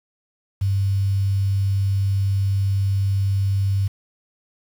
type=tone with quantisation; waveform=sine; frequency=98 Hz; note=G2; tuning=in tune; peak=-17 dBFS; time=0.61-3.88 s; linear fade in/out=10 ms; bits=7; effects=none